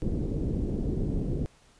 pink low-pass noise, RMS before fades -29 dBFS, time 0.02-1.46 s, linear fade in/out 0 ms, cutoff 410 Hz, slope 24 dB/octave, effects pink hiss -60 dBFS RMS until 1.79 s + resampled to 22050 Hz

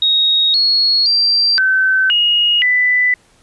sine tone with pitch steps, 3761 / 4330 / 4712 / 1534 / 2874 / 1991 Hz, A#7 / C#8 / D8 / G6 / F7 / B6, +15 / -41 / +5 / -38 / +49 / +14 cents, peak -10 dBFS, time 0.02-3.14 s, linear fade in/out 2 ms, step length 520 ms, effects pink hiss -52 dBFS RMS until 3.42 s + resampled to 24000 Hz

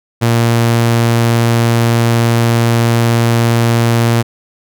sawtooth tone, 116.7 Hz, A#2, 2 cents sharp, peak -5 dBFS, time 0.21-4.23 s, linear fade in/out 20 ms, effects none

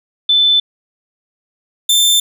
sine / sawtooth tone pair in turn, 3520 / 3559 Hz, A7 / A7, 0 / +19 cents, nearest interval unison, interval 19 cents, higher second, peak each -8 / -6 dBFS, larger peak second, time 0.29-0.6 / 1.89-2.2 s, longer neither, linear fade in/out 5 ms, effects none

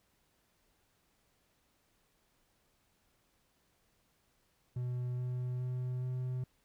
triangle tone with pitch steps, 124 / 125.01 / 126.02 / 127.05 Hz, B2 / B2 / B2 / B2, +7 / +21 / +35 / +49 cents, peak -32 dBFS, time 4.76-6.44 s, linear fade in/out 5 ms, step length 420 ms, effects pink hiss -74 dBFS RMS until 6.64 s

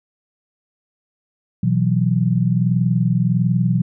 sine chord, B suspended fourth, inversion none, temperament equal, 123.47 / 164.81 / 185 Hz, B2 / E3 / F#3, 0 / 0 / 0 cents, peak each -18 / -19 / -19 dBFS, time 1.63-3.82 s, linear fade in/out 5 ms, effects none

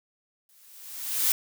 blue noise with exponential growth, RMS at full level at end -21 dBFS, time 0.49-1.32 s, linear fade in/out 1 ms, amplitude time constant 180 ms, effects none

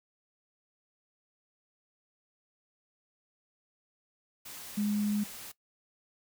sine tone in noise, 207.7 Hz, G#3, in tune, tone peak -27 dBFS, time 4.77-5.24 s, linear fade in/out 10 ms, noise white, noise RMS -45 dBFS, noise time 4.45-5.52 s, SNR +15 dB, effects noise-tail reverb RT60 0.1 s tail -18 dB re dry

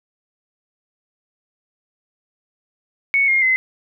sine tone with pitch steps, 2217 / 2132 / 2050 Hz, C#7 / C7 / C7, 0 / +32 / -36 cents, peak -13 dBFS, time 3.14-3.56 s, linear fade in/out 0 ms, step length 140 ms, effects none

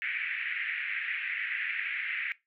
white band-pass noise, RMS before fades -34 dBFS, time 0.02-2.32 s, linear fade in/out 0 ms, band 1700 to 2400 Hz, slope 48 dB/octave, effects noise-tail reverb RT60 0.2 s tail -19 dB re dry

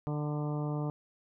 harmonic tone with a mistuned harmonic, 148.8 Hz, D3, 23 cents sharp, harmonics 1 / 2 / 3 / 4 / 5 / 6 / 7 / 8, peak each -32 / -38 / -42 / -44 / -46 / -48 / -49 / -50 dBFS, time 0.07-0.9 s, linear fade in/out 0 ms, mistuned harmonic 7, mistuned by -27 cents, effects none

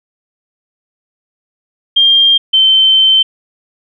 sine tone pair in turn, 3199 / 3094 Hz, G7 / G7, +34 / -23 cents, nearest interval minor second, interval 57 cents, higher first, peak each -5 dBFS, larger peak neither, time 1.96-2.38 / 2.53-3.23 s, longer second, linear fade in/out 10 ms, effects none

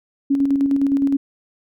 sine tone with tremolo, 277.2 Hz, C#4, in tune, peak -13 dBFS, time 0.3-1.17 s, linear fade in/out 10 ms, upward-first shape square, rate 9.7 Hz, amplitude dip 40%, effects none

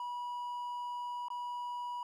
triangle tone with dropouts, 973 Hz, B5, 26 cents flat, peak -35 dBFS, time 0-2.03 s, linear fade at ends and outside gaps 2 ms, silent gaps 1.284-1.302 s, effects none

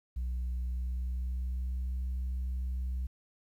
sine tone with pitch glide, 61.74 to 63.37 Hz, B1 to B1, 0 to +45 cents, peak -29 dBFS, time 0.16-3.07 s, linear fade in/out 10 ms, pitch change +45 cents, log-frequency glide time 0.58-1.98 s, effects tanh soft clip ceiling -30 dBFS + 11-bit

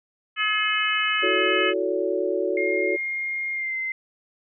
harmonic tone, 426.4 Hz, G#4, 46 cents sharp, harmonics 3 / 4 / 5 / 6 / 7, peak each -27 / -27 / -27 / -27 / -27 dBFS, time 0.36-1.74 s, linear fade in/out 50 ms
sine chord, F# minor seventh, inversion third, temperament equal with one note detuned, 329.6 / 370 / 440 / 567 Hz, E4 / F#4 / A4 / C#5, 0 / 0 / 0 / +39 cents, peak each -30 / -25 / -28 / -27 dBFS, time 1.22-2.97 s, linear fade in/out 20 ms
sine tone with pitch glide, 2129 to 2071 Hz, C7 to C7, +30 to -18 cents, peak -25 dBFS, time 2.57-3.92 s, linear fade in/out 2 ms, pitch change -48 cents, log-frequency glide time 3.53-3.76 s
effects none

